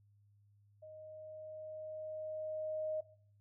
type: tone with level ramp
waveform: sine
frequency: 622.3 Hz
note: D#5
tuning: in tune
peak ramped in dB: -50 to -34 dBFS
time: 0.82-3.01 s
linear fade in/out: 10 ms
effects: noise-tail reverb RT60 0.5 s tail -17 dB re dry + added 102 Hz sine -65 dBFS peak until 3.4 s